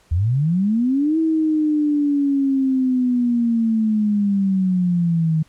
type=linear two-way sweep; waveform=sine; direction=up then down; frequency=75.7 to 323.9 to 155.9 Hz; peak=-15 dBFS; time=0.11-5.43 s; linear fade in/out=10 ms; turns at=1.18 s; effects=pink hiss -56 dBFS RMS until 5.48 s + low-pass 10000 Hz 12 dB/octave